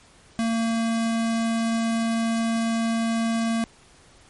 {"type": "tone", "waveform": "square", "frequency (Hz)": 227.8, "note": "A#3", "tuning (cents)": -40, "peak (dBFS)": -22, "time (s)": [0.39, 3.64], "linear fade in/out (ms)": 0, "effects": ["pink hiss -53 dBFS RMS until 4.29 s", "MP3 48 kbps"]}